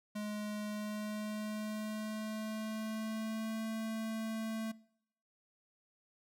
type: tone with pitch glide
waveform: square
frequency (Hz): 210 to 221.8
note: G#3 to A3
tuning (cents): +19 to +14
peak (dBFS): -38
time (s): 0.15-4.72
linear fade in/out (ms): 10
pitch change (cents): +95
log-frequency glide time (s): 0.7-3.65
effects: noise-tail reverb RT60 0.7 s tail -22 dB re dry